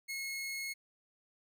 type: tone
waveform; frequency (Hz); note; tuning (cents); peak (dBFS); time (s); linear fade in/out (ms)
sawtooth; 2172; C#7; -36; -34; 0.08-0.74; 20
effects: none